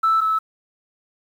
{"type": "tone pair in turn", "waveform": "sine", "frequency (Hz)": [1318.5, 1304.1], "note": ["E6", "E6"], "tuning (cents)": [0, -19], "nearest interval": "unison", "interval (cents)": 19, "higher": "first", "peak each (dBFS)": [-13, -16], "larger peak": "first", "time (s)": [[0.03, 0.21], [0.21, 0.39]], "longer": "neither", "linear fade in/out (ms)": 10, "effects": ["tanh soft clip ceiling -11 dBFS", "8-bit"]}